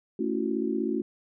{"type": "chord", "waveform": "sine", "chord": "F# minor seventh", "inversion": "first", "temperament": "just", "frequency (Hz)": [222, 277.5, 333, 370], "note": ["A3", "C#4", "E4", "F#4"], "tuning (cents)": [16, 2, 18, 0], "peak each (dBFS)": -31, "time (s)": [0.19, 1.02], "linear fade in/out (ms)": 5, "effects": []}